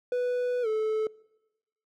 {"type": "tone with pitch glide", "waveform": "triangle", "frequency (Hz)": [493.9, 435], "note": ["B4", "A4"], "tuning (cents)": [0, -20], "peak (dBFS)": -23, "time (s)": [0.12, 1.07], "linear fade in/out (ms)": 2, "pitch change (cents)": -220, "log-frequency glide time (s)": [0.62, 0.67], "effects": ["noise-tail reverb RT60 1.0 s tail -23 dB re dry"]}